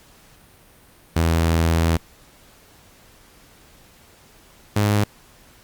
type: tone pair in turn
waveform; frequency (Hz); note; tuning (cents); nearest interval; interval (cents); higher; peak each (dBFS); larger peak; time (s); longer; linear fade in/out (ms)
sawtooth; 82.41 / 103.83; E2 / G#2; 0 / 0; major third; 400; second; -12; neither; 1.16-1.97 / 4.76-5.04; first; 5
effects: pink hiss -51 dBFS RMS until 5.63 s + Opus 48 kbps